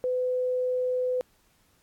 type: tone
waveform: sine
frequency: 504 Hz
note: B4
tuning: 35 cents sharp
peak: -24 dBFS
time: 0.04-1.21 s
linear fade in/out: 0 ms
effects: pink hiss -65 dBFS RMS until 1.82 s + AAC 64 kbps